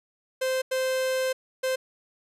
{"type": "tone bursts at uneven times", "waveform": "45% pulse", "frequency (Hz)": 520, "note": "C5", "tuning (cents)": -11, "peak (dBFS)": -24, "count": 3, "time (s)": [[0.41, 0.62], [0.71, 1.33], [1.63, 1.76]], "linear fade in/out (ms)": 10, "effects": ["resampled to 32000 Hz"]}